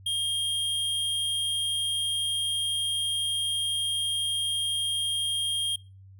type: tone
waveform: square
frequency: 3226 Hz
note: G7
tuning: 49 cents sharp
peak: -26 dBFS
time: 0.06-5.76 s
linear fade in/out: 5 ms
effects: noise-tail reverb RT60 0.3 s tail -21 dB re dry + added 96 Hz sine -47 dBFS peak until 6.19 s